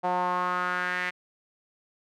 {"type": "tone with band-pass filter sweep", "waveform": "sawtooth", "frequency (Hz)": 180, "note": "F#3", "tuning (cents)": -47, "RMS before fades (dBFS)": -28, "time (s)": [0.03, 1.11], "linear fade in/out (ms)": 20, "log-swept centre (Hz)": [790, 2000], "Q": 3.8, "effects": []}